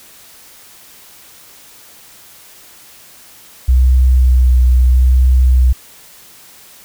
sine tone with vibrato, 63.1 Hz, B1, 38 cents sharp, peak -6 dBFS, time 3.68-5.73 s, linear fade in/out 10 ms, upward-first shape sine, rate 0.78 Hz, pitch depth 21 cents each way, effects white hiss -41 dBFS RMS until 6.84 s

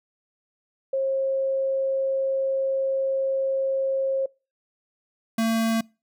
sine / square tone pair in turn, 537 / 225.8 Hz, C5 / A3, +45 / +45 cents, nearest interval octave + minor third, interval 1500 cents, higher first, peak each -21 dBFS, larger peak neither, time 0.93-4.26 / 5.38-5.81 s, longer first, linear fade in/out 5 ms, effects noise-tail reverb RT60 0.3 s tail -25 dB re dry

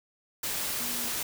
sine tone in noise, 239.6 Hz, A#3, 48 cents sharp, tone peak -42 dBFS, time 0.8-1.09 s, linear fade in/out 5 ms, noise white, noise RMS -32 dBFS, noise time 0.43-1.23 s, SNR -13 dB, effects none

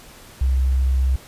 sine tone, 65.41 Hz, C2, in tune, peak -15 dBFS, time 0.41-1.16 s, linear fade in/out 5 ms, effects pink hiss -44 dBFS RMS until 1.27 s + resampled to 32000 Hz

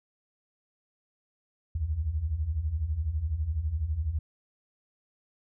sine beating tone pair, 69.3 / 81.3 Hz, C#2 / E2, 0 / -23 cents, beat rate 12 Hz, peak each -33 / -28 dBFS, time 1.75-4.19 s, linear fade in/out 5 ms, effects none

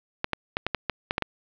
clicks, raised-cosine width 0.3 ms, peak -8 dBFS, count 9, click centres 0.244 / 0.333 / 0.569 / 0.666 / 0.747 / 0.897 / 1.109 / 1.181 / 1.223 s, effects low-pass 4000 Hz 12 dB/octave + 8-bit

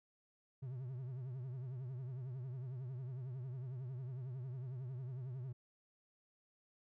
triangle tone with vibrato, 127.8 Hz, C3, 40 cents flat, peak -40 dBFS, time 0.62-5.53 s, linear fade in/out 10 ms, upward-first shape triangle, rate 11 Hz, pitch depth 140 cents each way, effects none

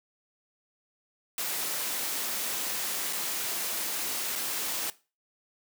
white noise with dropouts, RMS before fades -32 dBFS, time 1.38-4.9 s, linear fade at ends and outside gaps 1 ms, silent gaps 3.127-3.131 / 4.354-4.358 s, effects noise-tail reverb RT60 0.3 s tail -18 dB re dry + high-pass 200 Hz 12 dB/octave

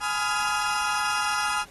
35% pulse chord, F half-diminished seventh, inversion first, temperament just, 838.1 / 1005.8 / 1257.2 / 1396.9 Hz, Ab5 / Cb6 / Eb6 / F6, +16 / +31 / +18 / 0 cents, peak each -28 / -33 / -28 / -27 dBFS, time 0-1.65 s, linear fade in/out 50 ms, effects pink hiss -51 dBFS RMS until 1.7 s + AAC 32 kbps

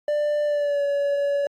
triangle tone with pitch glide, 592 to 567.9 Hz, D5 to C#5, +14 to +42 cents, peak -18 dBFS, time 0.08-1.47 s, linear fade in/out 2 ms, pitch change -72 cents, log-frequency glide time 0.45-0.83 s, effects AAC 48 kbps

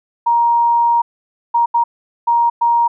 sine tone bursts at uneven times, 940 Hz, A#5, 14 cents sharp, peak -10 dBFS, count 5, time 0.26-1.02 / 1.54-1.66 / 1.74-1.84 / 2.27-2.5 / 2.61-2.88 s, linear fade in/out 10 ms, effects none

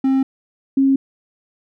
triangle / sine tone pair in turn, 266.7 / 270.7 Hz, C4 / C#4, +33 / -41 cents, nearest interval unison, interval 26 cents, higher second, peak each -11 dBFS, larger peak neither, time 0.04-0.23 / 0.77-0.96 s, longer neither, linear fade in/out 5 ms, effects none

